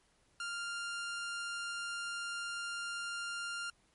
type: tone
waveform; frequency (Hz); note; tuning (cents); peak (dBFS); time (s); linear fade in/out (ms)
sawtooth; 1396.9; F6; 0; -34; 0.4-3.7; 2
effects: pink hiss -71 dBFS RMS until 3.94 s + MP3 48 kbps